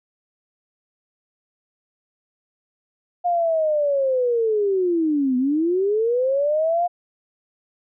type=linear two-way sweep; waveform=sine; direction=down then up; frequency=713 to 246.9 to 713 Hz; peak=-17 dBFS; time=3.24-6.88 s; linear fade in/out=20 ms; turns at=5.37 s; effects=none